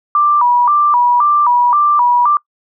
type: tone with vibrato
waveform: sine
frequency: 1070 Hz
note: C6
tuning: 38 cents sharp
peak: -8 dBFS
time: 0.15-2.37 s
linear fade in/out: 2 ms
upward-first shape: square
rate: 1.9 Hz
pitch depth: 170 cents each way
effects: noise-tail reverb RT60 0.1 s tail -23 dB re dry